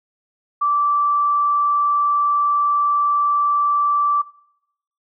sine tone, 1165 Hz, D6, 14 cents flat, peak -15 dBFS, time 0.61-4.22 s, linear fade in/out 10 ms, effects noise-tail reverb RT60 0.8 s tail -20 dB re dry

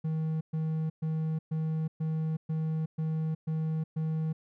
triangle tone bursts, 158.4 Hz, D#3, 31 cents sharp, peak -26 dBFS, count 9, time 0.04-4.33 s, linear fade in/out 10 ms, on 370 ms, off 120 ms, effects none

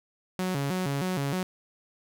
sawtooth tone with vibrato, 160.7 Hz, E3, 44 cents flat, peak -23 dBFS, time 0.39-1.43 s, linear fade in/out 0 ms, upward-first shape square, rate 3.2 Hz, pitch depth 240 cents each way, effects none

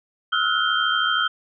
sine tone cluster, 1292 / 1400 / 1473 / 3150 Hz, E6 / F6 / F#6 / G7, -35 / +4 / -8 / +8 cents, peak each -24 dBFS, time 0.32-1.28 s, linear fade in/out 10 ms, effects none

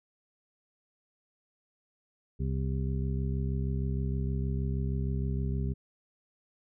harmonic tone, 66.4 Hz, C2, 26 cents sharp, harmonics 1 / 2 / 3 / 4 / 6, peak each -31 / -32 / -37 / -44 / -43 dBFS, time 2.39-5.74 s, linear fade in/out 20 ms, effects none

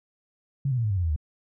sine tone with pitch steps, 138.1 / 126.64 / 116.13 / 106.49 / 97.65 / 89.55 / 82.11 / 75.3 Hz, C#3 / B2 / A#2 / G#2 / G2 / F2 / E2 / D2, -6 / +44 / -6 / +44 / -6 / +44 / -6 / +44 cents, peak -22 dBFS, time 0.65-1.162 s, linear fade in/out 5 ms, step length 64 ms, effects none

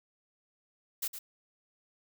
blue noise with echo, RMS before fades -33 dBFS, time 1.02-1.08 s, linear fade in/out 10 ms, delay 110 ms, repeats 1, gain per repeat -9 dB, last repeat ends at 1.19 s, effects none

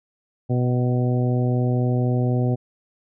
harmonic tone with a mistuned harmonic, 124 Hz, B2, 7 cents sharp, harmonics 1 / 2 / 3 / 4 / 5 / 6, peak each -19 / -25 / -29 / -31 / -33 / -35 dBFS, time 0.49-2.56 s, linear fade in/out 20 ms, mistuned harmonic 6, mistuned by +19 cents, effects none

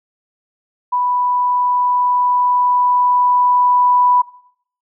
sine tone with level ramp, 987.8 Hz, B5, in tune, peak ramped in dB -14 to -9 dBFS, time 0.92-4.22 s, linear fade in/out 10 ms, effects noise-tail reverb RT60 0.6 s tail -18 dB re dry

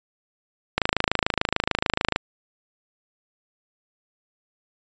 click train, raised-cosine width 0.3 ms, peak -3 dBFS, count 38, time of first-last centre 0.78-2.161 s, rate 26.8 Hz, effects resampled to 16000 Hz

